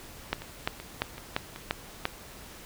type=two click trains; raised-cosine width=0.3 ms; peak=-24 / -10 dBFS; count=4 / 6; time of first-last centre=0.42-1.561 / 0.33-2.054 s; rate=2.63 / 2.9 Hz; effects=pink hiss -47 dBFS RMS until 2.65 s